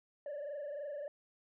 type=tone with frequency modulation; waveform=sine; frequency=580 Hz; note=D5; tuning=22 cents flat; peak=-37 dBFS; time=0.26-1.08 s; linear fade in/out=2 ms; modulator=23.3 Hz; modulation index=1.1; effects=tanh soft clip ceiling -38 dBFS